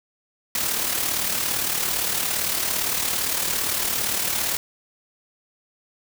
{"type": "noise with amplitude modulation", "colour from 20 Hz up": "white", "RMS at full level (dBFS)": -22, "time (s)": [0.55, 4.57], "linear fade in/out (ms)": 2, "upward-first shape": "sine", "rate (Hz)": 37.6, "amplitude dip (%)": 50, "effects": []}